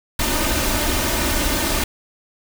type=noise with comb filter; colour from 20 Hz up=pink; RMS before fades=-20 dBFS; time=0.19-1.84 s; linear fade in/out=5 ms; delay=3.3 ms; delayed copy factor=+0.65; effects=none